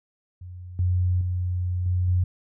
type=tone with level steps; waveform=sine; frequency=90.1 Hz; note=F#2; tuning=45 cents flat; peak=-36 / -19 / -23 / -20 / -18 dBFS; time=0.41-2.24 s; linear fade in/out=5 ms; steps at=0.79 / 1.21 / 1.86 / 2.08 s; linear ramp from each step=2 ms; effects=none